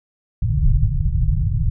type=low-pass noise; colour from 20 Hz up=pink; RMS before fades=-17 dBFS; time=0.42-1.7 s; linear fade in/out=5 ms; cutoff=160 Hz; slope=96 dB/octave; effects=none